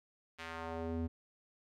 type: tone with band-pass filter sweep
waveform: square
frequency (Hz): 82.4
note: E2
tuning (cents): 0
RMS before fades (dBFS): -40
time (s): 0.38-1.08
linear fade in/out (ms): 20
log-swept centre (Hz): 2500 to 190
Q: 1.1
effects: none